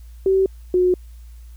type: tone pair in turn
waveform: sine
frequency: 383 / 363.1 Hz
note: G4 / F#4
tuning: -40 / -33 cents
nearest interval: minor second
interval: 93 cents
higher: first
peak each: -13 dBFS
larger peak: neither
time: 0.26-0.46 / 0.74-0.94 s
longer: neither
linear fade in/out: 2 ms
effects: added 58 Hz sine -37 dBFS peak until 1.56 s + white hiss -58 dBFS RMS until 1.56 s